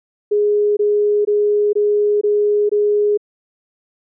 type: tone bursts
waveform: sine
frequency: 415.3 Hz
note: G#4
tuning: in tune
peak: -12 dBFS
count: 6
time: 0.31-3.175 s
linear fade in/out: 10 ms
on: 460 ms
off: 21 ms
effects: none